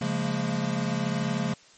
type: chord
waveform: square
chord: Bb minor seventh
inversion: first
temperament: equal with one note detuned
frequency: 138.59 / 174.61 / 207.7 / 228.4 Hz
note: Db3 / F3 / Ab3 / Bb3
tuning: 0 / 0 / 0 / -35 cents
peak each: -32 dBFS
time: 0.01-1.54 s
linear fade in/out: 5 ms
effects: white hiss -55 dBFS RMS until 1.77 s + MP3 32 kbps